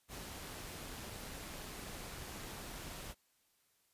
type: noise with amplitude modulation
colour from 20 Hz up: pink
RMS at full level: -45 dBFS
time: 0.08-3.15 s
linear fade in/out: 50 ms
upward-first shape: sine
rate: 212 Hz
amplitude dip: 45%
effects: white hiss -75 dBFS RMS until 3.93 s + resampled to 32000 Hz